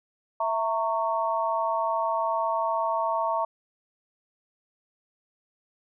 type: chord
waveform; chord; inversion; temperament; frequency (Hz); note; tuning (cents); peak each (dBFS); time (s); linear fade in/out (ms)
sine; A# diminished; second; equal with one note detuned; 659.3 / 916.8 / 1108.7; E5 / A#5 / C#6; 0 / -29 / 0; -28 / -27 / -29; 0.4-3.45; 5
effects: none